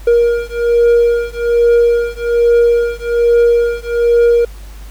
triangle beating tone pair, 471.6 / 472.8 Hz, A#4 / A#4, +20 / +24 cents, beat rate 1.2 Hz, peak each -10 dBFS, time 0.07-4.45 s, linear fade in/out 5 ms, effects added 50 Hz sine -29 dBFS peak until 4.9 s + pink hiss -42 dBFS RMS until 4.9 s

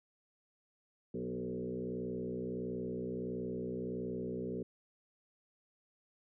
sine tone with frequency modulation, 311.1 Hz, D#4, in tune, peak -36 dBFS, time 1.14-4.63 s, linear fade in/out 5 ms, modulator 61.5 Hz, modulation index 2.7, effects none

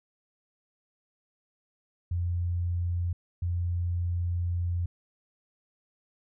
sine tone bursts at uneven times, 87.31 Hz, F2, in tune, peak -26 dBFS, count 2, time 2.11-3.13 / 3.42-4.86 s, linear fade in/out 5 ms, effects none

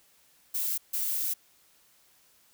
violet noise bursts at uneven times, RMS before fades -30 dBFS, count 2, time 0.54-0.78 / 0.93-1.34 s, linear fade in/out 10 ms, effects white hiss -63 dBFS RMS until 2.53 s

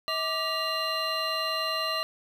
triangle tone cluster, 638 / 1177 / 1928 / 2803 / 4095 Hz, D#5 / D6 / B6 / F7 / C8, +43 / +3 / -42 / +6 / -38 cents, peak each -32 / -30 / -36 / -32 / -31 dBFS, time 0.08-2.03 s, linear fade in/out 0 ms, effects none

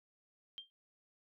sine tone with exponential decay, 3176 Hz, G7, 22 cents sharp, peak -40 dBFS, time 0.58-0.7 s, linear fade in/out 0 ms, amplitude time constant 26 ms, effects none

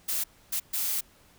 blue noise bursts at uneven times, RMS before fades -29 dBFS, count 3, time 0.08-0.24 / 0.52-0.6 / 0.73-1.01 s, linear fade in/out 10 ms, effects pink hiss -59 dBFS RMS until 1.38 s

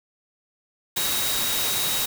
sine tone in noise, 3800 Hz, A#7, 33 cents sharp, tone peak -29 dBFS, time 0.96-2.06 s, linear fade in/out 10 ms, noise white, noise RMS -25 dBFS, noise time 0.96-2.06 s, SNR -7 dB, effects none

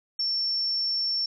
sine tone, 5430 Hz, F8, 50 cents flat, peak -24 dBFS, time 0.19-1.26 s, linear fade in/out 5 ms, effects none

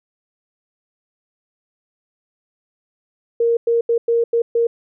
sine tone bursts at uneven times, 466.2 Hz, A#4, in tune, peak -13 dBFS, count 6, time 3.4-3.57 / 3.67-3.81 / 3.89-3.98 / 4.08-4.24 / 4.33-4.42 / 4.55-4.67 s, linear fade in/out 5 ms, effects none

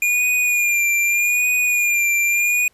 square tone with vibrato, 2421 Hz, D#7, 48 cents flat, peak -16 dBFS, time 0.02-2.68 s, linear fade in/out 2 ms, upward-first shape sine, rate 0.82 Hz, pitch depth 41 cents each way, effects pink hiss -60 dBFS RMS until 2.73 s + resampled to 32000 Hz

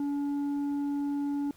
sine tone with tanh clipping, 285.4 Hz, D4, 49 cents flat, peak -29 dBFS, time 0-1.51 s, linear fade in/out 2 ms, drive 5 dB, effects pink hiss -60 dBFS RMS until 1.56 s

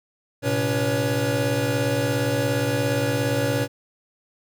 square tone cluster, 111.6 / 128.8 / 282.9 / 489.6 / 560 Hz, A2 / C3 / C#4 / B4 / C#5, +25 / -27 / +35 / -15 / +18 cents, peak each -28 dBFS, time 0.42-3.68 s, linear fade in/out 50 ms, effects none

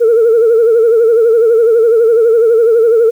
sine tone with vibrato, 457.2 Hz, A#4, 34 cents flat, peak -4 dBFS, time 0-3.11 s, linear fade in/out 20 ms, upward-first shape sine, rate 12 Hz, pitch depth 77 cents each way, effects tanh soft clip ceiling -2 dBFS + 7-bit

